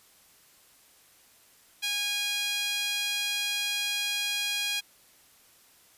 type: tone with high-pass filter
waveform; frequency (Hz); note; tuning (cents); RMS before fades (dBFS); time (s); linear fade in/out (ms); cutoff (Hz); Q
sawtooth; 820; G#5; -22; -30; 1.82-4.81; 20; 2900; 2.3
effects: white hiss -59 dBFS RMS until 5.97 s + resampled to 32000 Hz